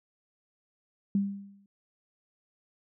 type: tone with exponential decay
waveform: sine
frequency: 199 Hz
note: G3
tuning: 26 cents sharp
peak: -21 dBFS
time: 1.15-1.66 s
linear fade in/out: 2 ms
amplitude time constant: 110 ms
effects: none